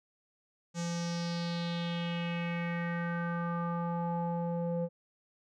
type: tone with low-pass filter sweep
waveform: square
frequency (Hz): 171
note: F3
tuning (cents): -36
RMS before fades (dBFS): -34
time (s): 0.74-4.89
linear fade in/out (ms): 50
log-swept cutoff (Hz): 6900 to 560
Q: 3.7
effects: none